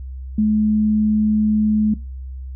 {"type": "tone", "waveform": "sine", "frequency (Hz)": 213.8, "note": "A3", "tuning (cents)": -49, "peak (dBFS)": -13, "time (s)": [0.38, 1.94], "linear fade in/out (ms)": 5, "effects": ["noise-tail reverb RT60 0.2 s tail -17 dB re dry", "added 65 Hz sine -28 dBFS peak until 2.55 s"]}